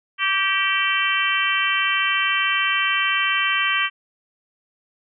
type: harmonic tone with a mistuned harmonic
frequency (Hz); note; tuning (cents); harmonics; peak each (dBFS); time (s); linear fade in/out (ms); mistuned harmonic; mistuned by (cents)
386.7; G4; -24; 3 / 4 / 5 / 6 / 7 / 8; -25 / -25 / -25 / -25 / -25 / -25; 0.18-3.9; 50; 4; +30
effects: none